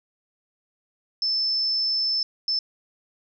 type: tone bursts at uneven times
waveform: sine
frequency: 5274 Hz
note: E8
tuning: in tune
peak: -21 dBFS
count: 2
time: 1.22-2.23 / 2.48-2.59 s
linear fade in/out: 2 ms
effects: none